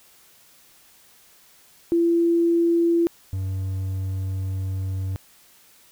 sine / triangle tone pair in turn, 338.4 / 94.96 Hz, E4 / F#2, +45 / +45 cents, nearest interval octave + minor seventh, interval 2200 cents, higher first, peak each -16 / -22 dBFS, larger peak first, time 1.92-3.07 / 3.33-5.16 s, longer second, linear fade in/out 0 ms, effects white hiss -54 dBFS RMS until 5.91 s

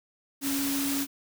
sine tone in noise, 277.2 Hz, C#4, in tune, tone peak -28 dBFS, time 0.41-1.07 s, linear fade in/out 50 ms, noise white, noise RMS -32 dBFS, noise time 0.41-1.07 s, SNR +1 dB, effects none

